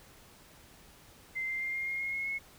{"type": "tone with pitch steps", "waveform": "sine", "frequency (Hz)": [2078, 2092, 2107, 2122, 2136, 2151, 2166, 2181], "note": ["C7", "C7", "C7", "C7", "C7", "C7", "C#7", "C#7"], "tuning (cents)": [-12, -1, 12, 24, 35, 47, -41, -29], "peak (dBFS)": -32, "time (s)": [1.35, 2.39], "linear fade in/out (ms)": 20, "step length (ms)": 130, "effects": ["pink hiss -57 dBFS RMS until 2.58 s"]}